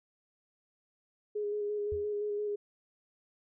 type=tone with vibrato; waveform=sine; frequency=415.3 Hz; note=G#4; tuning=in tune; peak=-31 dBFS; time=1.35-2.56 s; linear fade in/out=10 ms; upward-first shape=square; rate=5.8 Hz; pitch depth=16 cents each way
type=tone with exponential decay; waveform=sine; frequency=81.2 Hz; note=E2; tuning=26 cents flat; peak=-34 dBFS; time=1.92-2.1 s; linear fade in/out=0 ms; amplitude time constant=39 ms
effects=none